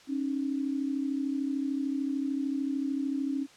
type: tone pair together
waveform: sine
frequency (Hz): 272.7 / 306.1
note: C#4 / D#4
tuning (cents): -28 / -28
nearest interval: major second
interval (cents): 200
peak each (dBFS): -29 / -34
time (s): 0.07-3.47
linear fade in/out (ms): 50
effects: white hiss -55 dBFS RMS until 3.56 s + low-pass 6000 Hz 12 dB/octave